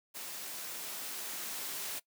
white noise with level ramp, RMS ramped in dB -43 to -39 dBFS, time 0.14-2 s, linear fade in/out 20 ms, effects noise-tail reverb RT60 0.1 s tail -21 dB re dry + high-pass 200 Hz 12 dB/octave

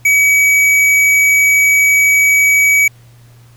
triangle tone with hard clipping, 2273 Hz, C#7, 43 cents sharp, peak -9 dBFS, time 0.05-2.88 s, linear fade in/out 5 ms, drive 15 dB, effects added 119 Hz sine -40 dBFS peak until 3.56 s + pink hiss -50 dBFS RMS until 3.56 s

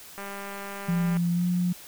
click train, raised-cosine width 0.5 ms, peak -23 dBFS, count 198, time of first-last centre 0.18-1.17 s, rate 199 Hz
sine tone with pitch glide, 172.8 to 177.86 Hz, F3 to F3, -18 to +32 cents, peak -22 dBFS, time 0.88-1.73 s, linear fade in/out 10 ms, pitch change +50 cents, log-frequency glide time 1.32-1.46 s
effects white hiss -46 dBFS RMS until 1.87 s

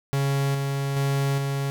45% pulse tone with tremolo, 138.59 Hz, C#3, in tune, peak -21 dBFS, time 0.13-1.7 s, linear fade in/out 0 ms, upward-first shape square, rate 1.2 Hz, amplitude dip 30%, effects none

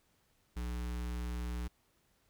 square tone with notch filter, 60 Hz, B1, 49 cents flat, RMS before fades -38 dBFS, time 0.56-1.68 s, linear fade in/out 10 ms, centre 600 Hz, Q 1.9, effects pink hiss -73 dBFS RMS until 2.29 s

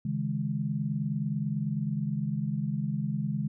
sine chord, C# suspended second, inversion none, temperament equal with one note detuned, 138.59 / 158.28 / 207.7 Hz, C#3 / D#3 / G#3, 0 / +30 / 0 cents, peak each -32 dBFS, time 0.05-3.48 s, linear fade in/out 5 ms, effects none

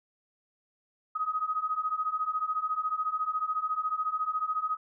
sine beating tone pair, 1251 / 1265 Hz, D#6 / D#6, +9 / +28 cents, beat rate 14 Hz, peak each -32 / -30 dBFS, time 1.15-4.77 s, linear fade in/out 10 ms, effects none

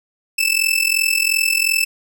sawtooth tone with amplitude modulation, 2637 Hz, E7, in tune, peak -8 dBFS, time 0.38-1.85 s, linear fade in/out 10 ms, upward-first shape sine, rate 42.8 Hz, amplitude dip 85%, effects none

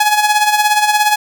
sawtooth tone with tremolo, 842 Hz, G#5, 24 cents sharp, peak -4 dBFS, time 0-1.16 s, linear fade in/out 5 ms, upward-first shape sine, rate 17 Hz, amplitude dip 60%, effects none

